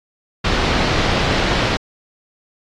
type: low-pass noise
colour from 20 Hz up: pink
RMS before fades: -18 dBFS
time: 0.44-1.77 s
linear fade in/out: 10 ms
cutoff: 4800 Hz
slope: 24 dB/octave
effects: AAC 48 kbps